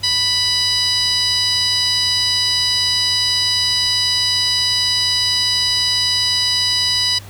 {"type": "tone with band-pass filter", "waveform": "15% pulse", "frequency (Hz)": 988, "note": "B5", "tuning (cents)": 0, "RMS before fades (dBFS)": -17, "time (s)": [0.03, 7.19], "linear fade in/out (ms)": 10, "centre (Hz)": 5100, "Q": 4.6, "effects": ["added 100 Hz sine -35 dBFS peak until 7.29 s", "pink hiss -41 dBFS RMS until 7.29 s"]}